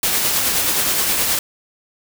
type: noise with tremolo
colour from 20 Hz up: white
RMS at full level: -17 dBFS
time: 0.03-1.39 s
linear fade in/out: 2 ms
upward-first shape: sine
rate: 9.5 Hz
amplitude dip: 30%
effects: none